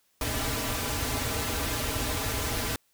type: noise with comb filter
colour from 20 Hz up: pink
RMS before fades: -30 dBFS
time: 0.21-2.76 s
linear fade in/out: 2 ms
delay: 5.5 ms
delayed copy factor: -1
effects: white hiss -69 dBFS RMS until 2.93 s